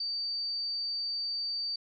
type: tone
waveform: sine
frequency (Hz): 4616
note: D8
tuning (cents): -31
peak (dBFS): -31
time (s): 0-1.76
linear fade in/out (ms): 5
effects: none